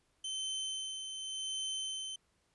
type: tone with tremolo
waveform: sawtooth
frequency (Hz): 3082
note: G7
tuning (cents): -30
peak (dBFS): -32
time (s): 0.24-2.16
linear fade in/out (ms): 5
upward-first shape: sine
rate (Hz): 0.88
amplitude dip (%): 45
effects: pink hiss -75 dBFS RMS until 2.54 s + resampled to 24000 Hz